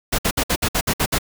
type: noise bursts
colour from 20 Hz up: pink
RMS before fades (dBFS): -19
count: 9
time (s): 0.12-1.186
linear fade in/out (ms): 10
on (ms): 66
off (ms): 59
effects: none